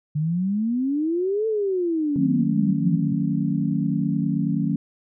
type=exponential two-way sweep; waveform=sine; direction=up then down; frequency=146.83 to 448.6 to 146.83 Hz; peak=-20 dBFS; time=0.15-3.13 s; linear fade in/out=10 ms; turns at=1.47 s
type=chord; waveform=sine; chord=D# half-diminished seventh; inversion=none; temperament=equal with one note detuned; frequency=155.56 / 185 / 224.4 / 277.2 Hz; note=D#3 / F#3 / A3 / C#4; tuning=0 / 0 / +34 / 0 cents; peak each=-25 / -25 / -26 / -26 dBFS; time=2.16-4.76 s; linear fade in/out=2 ms
effects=none